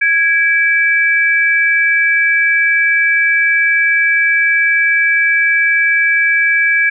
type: tone pair together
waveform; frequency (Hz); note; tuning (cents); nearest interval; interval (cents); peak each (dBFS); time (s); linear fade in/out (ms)
sine; 1654 / 2315; G#6 / D7; -8 / -25; tritone; 583; -12; 0.01-6.9; 10
effects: none